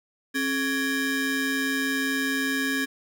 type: ring-modulated tone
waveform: 40% pulse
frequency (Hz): 698.5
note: F5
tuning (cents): 0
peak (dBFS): -20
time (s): 0.34-2.86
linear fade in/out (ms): 20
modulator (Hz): 969
effects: none